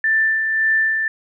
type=tone with tremolo; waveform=sine; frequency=1772 Hz; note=A6; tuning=12 cents sharp; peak=-13 dBFS; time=0.04-1.08 s; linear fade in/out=2 ms; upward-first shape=sine; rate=1.8 Hz; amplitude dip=40%; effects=none